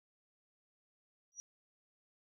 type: tone with exponential growth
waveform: sine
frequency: 5800 Hz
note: F#8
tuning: 35 cents flat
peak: -39 dBFS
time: 1.32-1.4 s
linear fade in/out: 0 ms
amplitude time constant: 16 ms
effects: none